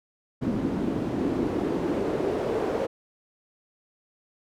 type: noise with band-pass filter sweep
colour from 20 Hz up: pink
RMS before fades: -27 dBFS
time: 0.41-2.87 s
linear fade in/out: 20 ms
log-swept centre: 240 to 460 Hz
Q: 2.4
effects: none